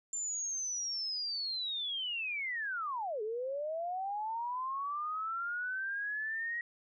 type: linear two-way sweep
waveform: sine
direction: down then up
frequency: 7260 to 415.3 to 1904 Hz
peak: -34 dBFS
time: 0.13-6.61 s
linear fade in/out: 2 ms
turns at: 3.22 s
effects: none